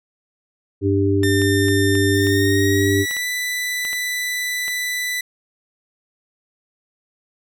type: harmonic tone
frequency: 98.6 Hz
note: G2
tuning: 11 cents sharp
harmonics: 1 / 3 / 4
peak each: -19 / -19 / -19 dBFS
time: 0.81-3.06 s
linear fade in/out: 50 ms
type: tone with pitch glide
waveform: sawtooth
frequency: 1800 to 1985.7 Hz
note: A6 to B6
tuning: +39 to +9 cents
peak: -18 dBFS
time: 1.23-5.21 s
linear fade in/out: 5 ms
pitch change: +170 cents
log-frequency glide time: 2.14-3.27 s
type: clicks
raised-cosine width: 0.3 ms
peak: -18 dBFS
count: 10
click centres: 1.233 / 1.418 / 1.684 / 1.953 / 2.27 / 3.111 / 3.167 / 3.851 / 3.931 / 4.681 s
effects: none